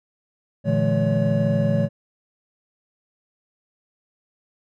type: tone cluster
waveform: triangle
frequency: 116.1 / 148.5 / 169.2 / 213.8 / 565 Hz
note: A#2 / D3 / E3 / A3 / C#5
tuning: -7 / +20 / +45 / -49 / +33 cents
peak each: -22 dBFS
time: 0.64-1.89 s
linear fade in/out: 50 ms
effects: none